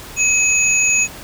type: tone pair together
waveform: sine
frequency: 2545 / 6767 Hz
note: D#7 / G#8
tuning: +39 / +32 cents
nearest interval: octave + perfect fourth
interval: 1693 cents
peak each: -15 dBFS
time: 0.16-1.08 s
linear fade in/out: 50 ms
effects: pink hiss -35 dBFS RMS until 1.23 s